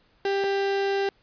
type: tone pair in turn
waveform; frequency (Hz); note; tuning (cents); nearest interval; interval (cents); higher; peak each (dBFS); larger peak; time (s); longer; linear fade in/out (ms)
35% pulse; 395 / 395; G4 / G4; +13 / +13; unison; 0; neither; -21; neither; 0.25-0.44 / 0.44-1.09; second; 2
effects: pink hiss -63 dBFS RMS until 1.22 s + resampled to 11025 Hz